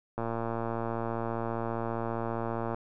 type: click train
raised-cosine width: 1 ms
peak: -19 dBFS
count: 296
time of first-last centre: 0.18-2.745 s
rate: 115 Hz
effects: none